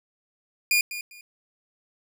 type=tone with echo; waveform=sawtooth; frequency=2427 Hz; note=D#7; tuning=44 cents flat; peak=-15 dBFS; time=0.71-0.81 s; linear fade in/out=2 ms; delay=200 ms; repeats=2; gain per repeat=-13 dB; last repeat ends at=1.21 s; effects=none